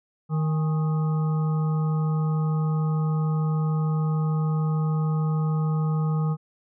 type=harmonic tone with a mistuned harmonic; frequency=155.56 Hz; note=D#3; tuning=in tune; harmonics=1 / 3 / 5 / 7 / 8; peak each=-21 / -37 / -39 / -43 / -39 dBFS; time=0.29-6.37 s; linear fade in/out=50 ms; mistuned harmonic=5; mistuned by=+87 cents; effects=none